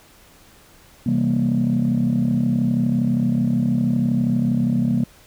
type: chord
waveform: sine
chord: C dominant seventh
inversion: none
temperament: just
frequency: 130.81 / 163.52 / 196.22 / 235.5 Hz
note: C3 / E3 / G3 / Bb3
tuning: 0 / -14 / +2 / +18 cents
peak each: -22 / -24 / -22 / -18 dBFS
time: 1.06-5.04 s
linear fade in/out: 5 ms
effects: tanh soft clip ceiling -11 dBFS + pink hiss -50 dBFS RMS until 5.26 s